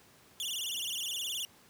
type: tone with vibrato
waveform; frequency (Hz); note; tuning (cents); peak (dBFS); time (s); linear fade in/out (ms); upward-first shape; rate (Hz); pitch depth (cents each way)
sawtooth; 3136; G7; 0; -31; 0.4-1.45; 0; sine; 19; 210
effects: pink hiss -60 dBFS RMS until 1.69 s + high-pass 100 Hz 12 dB/octave